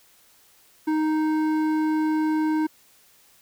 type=tone with hard clipping; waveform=triangle; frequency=311.1 Hz; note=D#4; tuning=in tune; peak=-22 dBFS; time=0.87-2.67 s; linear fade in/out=10 ms; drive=14 dB; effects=white hiss -57 dBFS RMS until 3.41 s

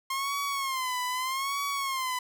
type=tone with vibrato; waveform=sawtooth; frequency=1061 Hz; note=C6; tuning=24 cents sharp; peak=-25 dBFS; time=0.1-2.19 s; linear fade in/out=5 ms; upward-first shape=sine; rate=0.81 Hz; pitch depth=110 cents each way; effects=none

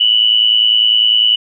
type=tone with amplitude modulation; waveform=sine; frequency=2960 Hz; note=F#7; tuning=in tune; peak=-5 dBFS; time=0-1.36 s; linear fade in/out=10 ms; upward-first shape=sine; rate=110 Hz; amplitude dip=70%; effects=none

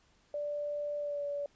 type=tone with pitch glide; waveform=sine; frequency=586 to 574.3 Hz; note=D5 to D5; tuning=-4 to -39 cents; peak=-33 dBFS; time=0.34-1.46 s; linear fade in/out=2 ms; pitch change=-35 cents; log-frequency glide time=0.99-1.24 s; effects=pink hiss -68 dBFS RMS until 1.55 s + resampled to 16000 Hz

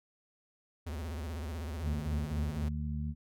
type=tone with vibrato; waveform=square; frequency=78.3 Hz; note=D#2; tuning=11 cents sharp; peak=-37 dBFS; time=0.86-2.69 s; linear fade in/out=10 ms; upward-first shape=sine; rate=16 Hz; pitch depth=190 cents each way
type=harmonic tone; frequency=74.7 Hz; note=D2; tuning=30 cents sharp; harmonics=1 / 2 / 3; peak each=-35 / -38 / -40 dBFS; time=1.81-3.15 s; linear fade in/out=50 ms
effects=none

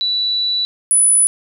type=tone pair in turn; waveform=sine; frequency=3951 / 9956 Hz; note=B7 / D#9; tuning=0 / 0 cents; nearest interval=octave + major third; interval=1600 cents; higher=second; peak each=-15 / -9 dBFS; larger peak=second; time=0.01-0.65 / 0.91-1.27 s; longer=first; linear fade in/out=0 ms; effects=none

